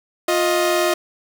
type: tone pair together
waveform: sawtooth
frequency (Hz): 352.6 / 626.1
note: F4 / D#5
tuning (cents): +17 / +11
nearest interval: minor seventh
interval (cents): 994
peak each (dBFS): -15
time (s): 0.28-0.94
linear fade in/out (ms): 5
effects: none